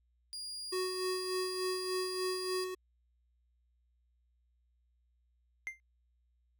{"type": "tone", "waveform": "35% pulse", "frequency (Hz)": 4840, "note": "D#8", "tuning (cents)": -49, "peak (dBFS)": -39, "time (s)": [0.33, 2.64], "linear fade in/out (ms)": 0}
{"type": "tone with tremolo", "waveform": "square", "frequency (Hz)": 370, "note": "F#4", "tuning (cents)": 0, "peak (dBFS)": -33, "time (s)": [0.72, 2.75], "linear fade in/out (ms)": 10, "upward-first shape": "sine", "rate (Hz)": 3.4, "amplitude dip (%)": 50}
{"type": "tone with exponential decay", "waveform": "triangle", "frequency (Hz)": 2093, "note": "C7", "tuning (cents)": 0, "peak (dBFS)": -31, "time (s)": [5.67, 5.8], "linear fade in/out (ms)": 0, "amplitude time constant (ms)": 28}
{"effects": ["added 60 Hz sine -70 dBFS peak until 6.59 s"]}